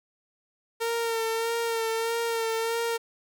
sawtooth tone with vibrato, 457.1 Hz, A#4, 34 cents flat, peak -22 dBFS, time 0.8-2.98 s, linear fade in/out 20 ms, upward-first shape sine, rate 1.6 Hz, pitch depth 30 cents each way, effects none

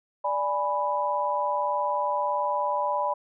sine chord, G# diminished, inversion second, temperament equal, 587.3 / 830.6 / 987.8 Hz, D5 / G#5 / B5, 0 / 0 / 0 cents, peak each -29 / -30 / -26 dBFS, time 0.24-3.14 s, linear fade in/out 10 ms, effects none

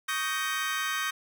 30% pulse chord, Eb dominant seventh, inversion third, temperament just, 1120.1 / 1244.5 / 1555.6 / 1866.8 Hz, Db6 / Eb6 / G6 / Bb6, +18 / 0 / -14 / +2 cents, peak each -33 / -32 / -30 / -31 dBFS, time 0.08-1.11 s, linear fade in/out 10 ms, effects none

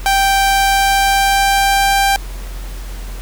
sawtooth tone with pitch glide, 784 to 789.5 Hz, G5 to G5, 0 to +12 cents, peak -7 dBFS, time 0.06-2.16 s, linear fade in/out 0 ms, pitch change +12 cents, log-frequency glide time 0.45-1.99 s, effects added 44 Hz sine -24 dBFS peak until 3.21 s + pink hiss -36 dBFS RMS until 3.21 s

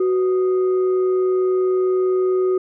sine tone with frequency modulation, 372.2 Hz, F#4, 10 cents sharp, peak -15 dBFS, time 0-2.58 s, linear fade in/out 5 ms, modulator 869 Hz, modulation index 0.25, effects none

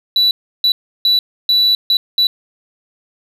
sine tone bursts at uneven times, 3951 Hz, B7, in tune, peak -7 dBFS, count 6, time 0.16-0.31 / 0.64-0.72 / 1.05-1.19 / 1.49-1.75 / 1.9-1.97 / 2.18-2.27 s, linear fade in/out 2 ms, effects tanh soft clip ceiling -8 dBFS + 8-bit

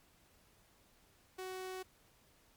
sawtooth tone, 373.2 Hz, F#4, 15 cents sharp, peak -38 dBFS, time 1.38-1.83 s, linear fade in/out 10 ms, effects pink hiss -68 dBFS RMS until 2.56 s + MP3 96 kbps

